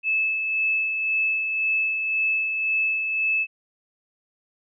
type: tone with tremolo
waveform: sine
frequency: 2610 Hz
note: E7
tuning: 18 cents flat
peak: -19 dBFS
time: 0.03-3.47 s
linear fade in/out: 50 ms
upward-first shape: sine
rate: 1.9 Hz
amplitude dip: 40%
effects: none